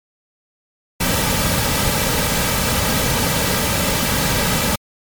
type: noise with comb filter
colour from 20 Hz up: pink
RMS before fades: -18 dBFS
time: 1-4.76 s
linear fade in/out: 10 ms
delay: 2.8 ms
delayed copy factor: -0.55
effects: MP3 96 kbps